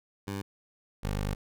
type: tone pair in turn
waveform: 15% pulse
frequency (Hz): 99 / 50.22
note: G2 / G1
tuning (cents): +18 / +43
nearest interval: octave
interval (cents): 1175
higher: first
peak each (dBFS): -27 / -23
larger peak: second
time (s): 0.27-0.42 / 1.03-1.35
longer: second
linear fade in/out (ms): 10
effects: none